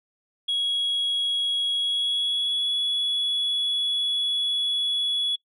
sine tone with pitch glide, 3322 to 3386 Hz, G#7 to G#7, 0 to +33 cents, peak -20 dBFS, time 0.48-5.36 s, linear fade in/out 10 ms, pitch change +33 cents, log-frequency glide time 1.75-2.72 s, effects noise-tail reverb RT60 0.1 s tail -22 dB re dry + tanh soft clip ceiling -20 dBFS

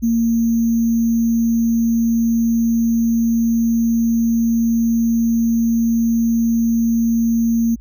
sine tone with sample-and-hold, 230.2 Hz, A#3, 22 cents flat, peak -13 dBFS, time 0.02-7.76 s, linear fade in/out 20 ms, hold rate 6300 Hz, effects added 56 Hz sine -35 dBFS peak until 7.8 s

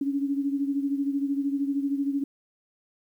sine beating tone pair, 277.5 / 290.5 Hz, C#4 / D4, +2 / -19 cents, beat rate 13 Hz, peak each -25 / -31 dBFS, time 0.01-2.24 s, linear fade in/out 5 ms, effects 10-bit

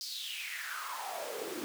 pink noise with high-pass filter sweep, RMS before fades -40 dBFS, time 0.01-1.64 s, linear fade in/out 0 ms, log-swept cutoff 5000 to 290 Hz, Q 5.7, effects none

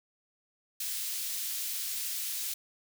white high-pass noise, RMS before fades -35 dBFS, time 0.8-2.54 s, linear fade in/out 5 ms, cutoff 2900 Hz, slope 12 dB/octave, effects none

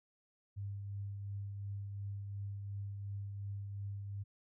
sine tone with tremolo, 100 Hz, G2, 35 cents sharp, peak -38 dBFS, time 0.56-4.24 s, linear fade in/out 20 ms, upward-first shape triangle, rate 2.8 Hz, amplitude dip 35%, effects none

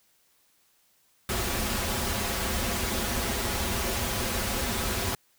pink noise with comb filter, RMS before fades -29 dBFS, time 1.29-5.15 s, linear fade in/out 2 ms, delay 6.6 ms, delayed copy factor -0.75, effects white hiss -66 dBFS RMS until 5.38 s

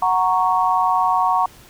sine chord, F# major, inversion none, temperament equal, 740 / 932.3 / 1108.7 Hz, F#5 / A#5 / C#6, 0 / 0 / 0 cents, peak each -19 dBFS, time 0.02-1.46 s, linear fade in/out 5 ms, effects pink hiss -46 dBFS RMS until 1.69 s

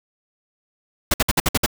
pink noise bursts, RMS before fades -17 dBFS, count 7, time 1.11-1.662 s, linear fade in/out 5 ms, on 30 ms, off 57 ms, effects none

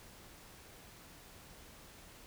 silence, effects pink hiss -56 dBFS RMS until 2.26 s

